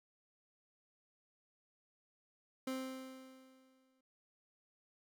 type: tone with exponential decay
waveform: 30% pulse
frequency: 261.6 Hz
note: C4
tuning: in tune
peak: -34 dBFS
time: 2.67-4.01 s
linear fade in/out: 5 ms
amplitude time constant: 290 ms
effects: none